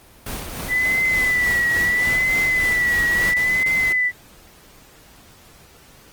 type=noise with tremolo; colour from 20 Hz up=pink; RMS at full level=-28 dBFS; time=0.26-3.31 s; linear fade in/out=5 ms; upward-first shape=sine; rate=3.4 Hz; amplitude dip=40%
type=tone with vibrato; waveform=sine; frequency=1984 Hz; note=B6; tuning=7 cents sharp; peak=-16 dBFS; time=0.68-4.12 s; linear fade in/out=50 ms; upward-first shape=triangle; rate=0.74 Hz; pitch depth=68 cents each way
type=noise bursts; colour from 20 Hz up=pink; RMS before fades=-32 dBFS; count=3; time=3.07-3.928 s; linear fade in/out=5 ms; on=270 ms; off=24 ms
effects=pink hiss -48 dBFS RMS until 6.12 s + Opus 24 kbps